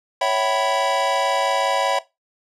square chord, C# half-diminished seventh, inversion none, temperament equal with one note detuned, 554.4 / 659.3 / 764.8 / 987.8 Hz, C#5 / E5 / G5 / B5, 0 / 0 / -43 / 0 cents, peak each -24 dBFS, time 0.21-1.99 s, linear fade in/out 5 ms, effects noise-tail reverb RT60 0.2 s tail -17 dB re dry + low-pass 7000 Hz 12 dB/octave

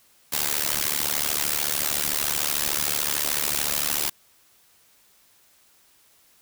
white noise with amplitude modulation, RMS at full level -21 dBFS, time 0.32-4.1 s, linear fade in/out 10 ms, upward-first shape sine, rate 73.5 Hz, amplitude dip 100%, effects white hiss -59 dBFS RMS until 6.41 s

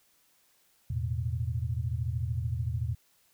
sine chord, E suspended fourth, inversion none, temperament equal, 82.41 / 110 / 123.47 Hz, E2 / A2 / B2, 0 / 0 / 0 cents, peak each -33 dBFS, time 0.9-2.95 s, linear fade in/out 5 ms, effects white hiss -67 dBFS RMS until 3.33 s

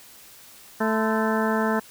harmonic tone with a mistuned harmonic, 220 Hz, A3, in tune, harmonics 1 / 2 / 3 / 4 / 5 / 6 / 7 / 8, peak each -24 / -27 / -29 / -30 / -31 / -32 / -32 / -33 dBFS, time 0.8-1.8 s, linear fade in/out 10 ms, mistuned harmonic 5, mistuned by -110 cents, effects white hiss -48 dBFS RMS until 1.9 s

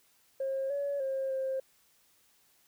sine tone with pitch steps, 537 / 566 / 535 / 530 Hz, C5 / C#5 / C5 / C5, +45 / +36 / +38 / +22 cents, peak -29 dBFS, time 0.4-1.6 s, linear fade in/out 5 ms, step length 300 ms, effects tanh soft clip ceiling -26 dBFS + white hiss -67 dBFS RMS until 2.67 s

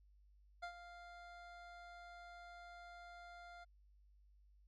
25% pulse tone with ADSR envelope, 698.5 Hz, F5, in tune, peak -39 dBFS, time 0.62-3.65 s, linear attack 15 ms, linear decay 85 ms, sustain -11 dB, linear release 19 ms, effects added 50 Hz sine -65 dBFS peak until 4.67 s + low-pass 4000 Hz 12 dB/octave

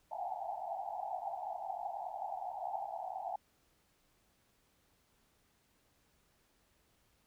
white band-pass noise, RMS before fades -41 dBFS, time 0.11-3.36 s, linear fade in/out 5 ms, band 680 to 850 Hz, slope 96 dB/octave, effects pink hiss -73 dBFS RMS until 7.26 s

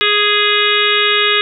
harmonic tone with a mistuned harmonic, 415.3 Hz, G#4, in tune, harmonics 1 / 3 / 4 / 5 / 6 / 7 / 8 / 9, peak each -19 / -19 / -19 / -19 / -19 / -19 / -19 / -19 dBFS, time 0.01-1.41 s, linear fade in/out 0 ms, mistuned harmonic 8, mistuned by +20 cents, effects none

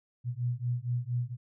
sine beating tone pair, 119.9 / 124.2 Hz, A#2 / B2, +49 / +10 cents, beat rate 4.3 Hz, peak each -32 / -32 dBFS, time 0.24-1.37 s, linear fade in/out 50 ms, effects none

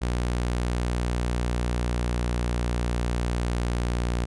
sawtooth tone with pitch glide, 60.2 to 59.65 Hz, B1 to A#1, -44 to +41 cents, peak -20 dBFS, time 0.01-4.26 s, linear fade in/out 20 ms, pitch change -15 cents, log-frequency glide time 1.69-3.3 s, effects resampled to 24000 Hz

